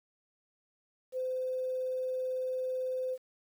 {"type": "tone with quantisation", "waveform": "sine", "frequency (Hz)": 513, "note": "C5", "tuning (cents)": -34, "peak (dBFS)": -31, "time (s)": [1.12, 3.18], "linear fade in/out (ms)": 50, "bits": 10, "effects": []}